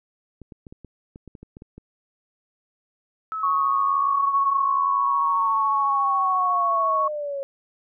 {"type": "clicks", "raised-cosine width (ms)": 3, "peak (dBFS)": -28, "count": 12, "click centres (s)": [0.417, 0.522, 0.668, 0.725, 0.847, 1.159, 1.277, 1.352, 1.43, 1.569, 1.621, 1.78]}
{"type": "linear sweep", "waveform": "sine", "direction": "down", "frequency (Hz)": [1304, 546], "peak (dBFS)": -26, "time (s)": [3.32, 7.43], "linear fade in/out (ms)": 0}
{"type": "tone with vibrato", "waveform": "sine", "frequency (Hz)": 1108, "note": "C#6", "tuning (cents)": -1, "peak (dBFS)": -19, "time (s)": [3.43, 7.08], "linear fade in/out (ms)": 5, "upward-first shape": "sine", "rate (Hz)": 14, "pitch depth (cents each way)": 14}
{"effects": []}